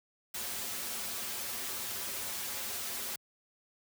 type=noise with comb filter; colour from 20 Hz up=white; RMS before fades=-38 dBFS; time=0.34-3.16 s; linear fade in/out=5 ms; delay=6.5 ms; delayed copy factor=-0.75; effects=high-pass 80 Hz 12 dB/octave